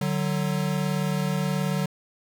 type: tone pair together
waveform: square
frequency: 148.6 / 187.22 Hz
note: D3 / F#3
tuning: +21 / +21 cents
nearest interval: major third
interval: 400 cents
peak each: -27 dBFS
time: 0.01-1.86 s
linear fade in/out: 5 ms
effects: none